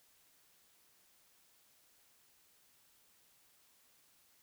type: silence
effects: white hiss -69 dBFS RMS until 4.42 s